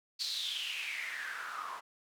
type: noise with band-pass filter sweep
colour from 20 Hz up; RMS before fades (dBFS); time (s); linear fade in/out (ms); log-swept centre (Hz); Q
white; -39; 0.19-1.81; 20; 4500 to 1000; 6.8
effects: none